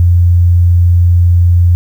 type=tone; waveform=sine; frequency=87.31 Hz; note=F2; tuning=in tune; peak=-4 dBFS; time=0-1.75 s; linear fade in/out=0 ms; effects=7-bit